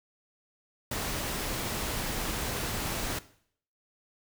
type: noise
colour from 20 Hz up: pink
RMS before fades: -33 dBFS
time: 0.91-3.19 s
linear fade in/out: 5 ms
effects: noise-tail reverb RT60 0.6 s tail -17 dB re dry